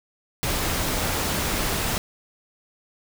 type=noise; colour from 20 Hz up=pink; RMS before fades=-25 dBFS; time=0.43-1.98 s; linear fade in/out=0 ms; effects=none